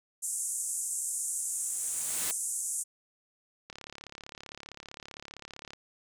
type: band-pass noise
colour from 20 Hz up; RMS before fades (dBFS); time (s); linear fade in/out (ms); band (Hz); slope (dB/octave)
white; -34; 0.22-2.84; 20; 7000 to 10000; 48
type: noise with exponential growth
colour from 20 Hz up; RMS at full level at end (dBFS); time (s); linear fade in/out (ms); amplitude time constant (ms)
white; -33; 1.25-2.31; 0; 230
type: click train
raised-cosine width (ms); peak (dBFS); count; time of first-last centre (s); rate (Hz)
0.2; -26; 73; 3.7-5.734; 35.4
effects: none